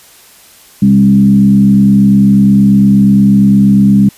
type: tone with frequency modulation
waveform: sine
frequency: 200.4 Hz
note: G3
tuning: 38 cents sharp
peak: -3 dBFS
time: 0.82-4.09 s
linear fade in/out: 5 ms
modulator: 68.5 Hz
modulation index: 0.66
effects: white hiss -40 dBFS RMS until 4.17 s + resampled to 32000 Hz